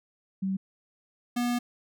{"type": "tone pair in turn", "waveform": ["sine", "square"], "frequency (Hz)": [191.8, 242.3], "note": ["G3", "B3"], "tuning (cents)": [-37, -33], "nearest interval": "major third", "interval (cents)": 404, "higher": "second", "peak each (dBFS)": -26, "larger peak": "neither", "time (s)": [[0.42, 0.57], [1.36, 1.59]], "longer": "second", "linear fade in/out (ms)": 10, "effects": []}